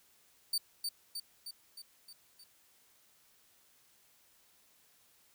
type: tone with echo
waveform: sawtooth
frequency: 4592 Hz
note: D8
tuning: 40 cents flat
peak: -27 dBFS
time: 0.53-0.58 s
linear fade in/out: 5 ms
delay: 310 ms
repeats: 6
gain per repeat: -4 dB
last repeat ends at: 2.44 s
effects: white hiss -67 dBFS RMS until 5.34 s